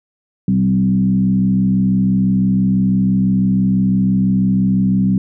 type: tone with frequency modulation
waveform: sine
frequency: 190.2 Hz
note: F#3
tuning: 48 cents sharp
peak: -11 dBFS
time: 0.48-5.18 s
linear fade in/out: 2 ms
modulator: 66 Hz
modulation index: 0.77
effects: none